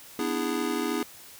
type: chord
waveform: square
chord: E dominant seventh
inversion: second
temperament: just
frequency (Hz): 247.2 / 296.7 / 329.6 / 412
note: B3 / D4 / E4 / G#4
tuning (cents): +2 / +18 / 0 / -14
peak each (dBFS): -33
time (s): 0.19-1.03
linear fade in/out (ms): 2
effects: white hiss -48 dBFS RMS until 1.39 s